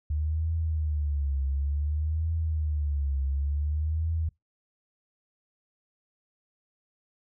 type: tone with vibrato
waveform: sine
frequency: 74.4 Hz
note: D2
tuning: 23 cents sharp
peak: -25 dBFS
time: 0.1-4.29 s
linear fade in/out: 5 ms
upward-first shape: triangle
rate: 0.56 Hz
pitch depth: 170 cents each way
effects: noise-tail reverb RT60 0.2 s tail -26 dB re dry